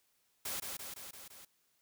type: noise with echo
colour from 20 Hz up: white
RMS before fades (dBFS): -39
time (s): 0.45-0.6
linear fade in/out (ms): 5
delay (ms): 170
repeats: 5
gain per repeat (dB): -3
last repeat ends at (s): 1.45
effects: white hiss -75 dBFS RMS until 1.81 s